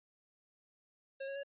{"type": "tone with pitch steps", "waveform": "square", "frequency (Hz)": [542, 550.5, 559.2], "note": ["C#5", "C#5", "C#5"], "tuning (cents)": [-39, -12, 15], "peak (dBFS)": -40, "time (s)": [1.2, 1.434], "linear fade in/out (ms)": 10, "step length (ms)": 78, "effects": ["resampled to 8000 Hz"]}